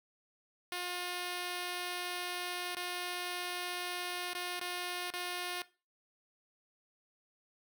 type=tone with dropouts; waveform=5% pulse; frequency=356.7 Hz; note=F4; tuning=37 cents sharp; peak=-25 dBFS; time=0.72-5.62 s; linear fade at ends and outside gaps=1 ms; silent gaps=2.75-2.767 / 4.334-4.35 / 4.595-4.613 / 5.103-5.137 s; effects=noise-tail reverb RT60 0.3 s tail -18 dB re dry

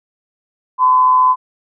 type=tone with amplitude modulation; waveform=sine; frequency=1016 Hz; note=B5; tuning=49 cents sharp; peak=-6 dBFS; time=0.78-1.36 s; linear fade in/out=50 ms; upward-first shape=sine; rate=135 Hz; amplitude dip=40%; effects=none

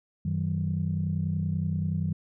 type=tone cluster; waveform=sine; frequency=94.3 / 157.9 / 188.4 Hz; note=F#2 / D#3 / F#3; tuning=+33 / +26 / +32 cents; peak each=-30 / -28 / -31 dBFS; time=0.25-2.13 s; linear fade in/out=5 ms; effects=tanh soft clip ceiling -17 dBFS

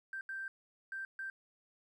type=tone bursts at uneven times; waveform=triangle; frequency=1568 Hz; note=G6; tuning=in tune; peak=-35 dBFS; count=4; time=0.13-0.21 / 0.29-0.48 / 0.92-1.05 / 1.19-1.3 s; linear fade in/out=2 ms; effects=tanh soft clip ceiling -37 dBFS

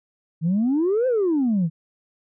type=exponential two-way sweep; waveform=sine; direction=up then down; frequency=153.8 to 528 to 153.8 Hz; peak=-16 dBFS; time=0.41-1.7 s; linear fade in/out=50 ms; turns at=1.07 s; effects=tanh soft clip ceiling -15 dBFS

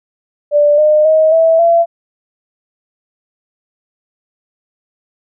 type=tone with pitch steps; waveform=sine; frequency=587.3 / 608.4 / 630.2 / 652.8 / 676.2 Hz; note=D5 / D#5 / D#5 / E5 / E5; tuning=0 / -39 / +22 / -17 / +44 cents; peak=-6 dBFS; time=0.51-1.86 s; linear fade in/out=50 ms; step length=270 ms; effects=none

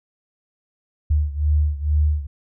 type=beating tone pair; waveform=sine; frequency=74.3 / 76.5 Hz; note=D2 / D#2; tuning=+21 / -29 cents; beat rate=2.2 Hz; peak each=-18 / -21 dBFS; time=1.1-2.27 s; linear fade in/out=10 ms; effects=none

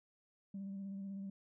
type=tone with vibrato; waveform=sine; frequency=196 Hz; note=G3; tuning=in tune; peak=-40 dBFS; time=0.54-1.3 s; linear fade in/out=5 ms; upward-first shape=square; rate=16 Hz; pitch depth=19 cents each way; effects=tanh soft clip ceiling -39 dBFS

